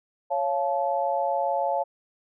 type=chord; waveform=sine; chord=Db augmented; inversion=none; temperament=just; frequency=554.4 / 693 / 866.2 Hz; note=Db5 / F5 / A5; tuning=0 / -14 / -27 cents; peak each=-27 dBFS; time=0.3-1.84 s; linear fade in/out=20 ms; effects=none